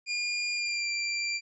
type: tone with pitch glide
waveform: 25% pulse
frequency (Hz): 2416 to 2364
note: D7 to D7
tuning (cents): +48 to +11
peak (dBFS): -25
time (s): 0.06-1.41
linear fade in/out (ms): 50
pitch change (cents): -37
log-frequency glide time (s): 0.51-0.9
effects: resampled to 24000 Hz